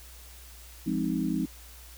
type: chord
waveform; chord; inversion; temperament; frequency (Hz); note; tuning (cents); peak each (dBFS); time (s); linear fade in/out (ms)
sine; F minor seventh; none; equal; 174.61 / 207.7 / 261.6 / 311.1; F3 / Ab3 / C4 / Eb4; 0 / 0 / 0 / 0; -32 / -32 / -31 / -31; 0.86-1.46; 10
effects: added 60 Hz sine -48 dBFS peak until 1.97 s + white hiss -51 dBFS RMS until 1.97 s